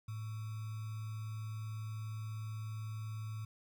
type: tone with sample-and-hold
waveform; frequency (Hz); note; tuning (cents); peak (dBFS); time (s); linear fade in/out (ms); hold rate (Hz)
sine; 108.6; A2; -22; -39; 0.08-3.45; 5; 1225
effects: none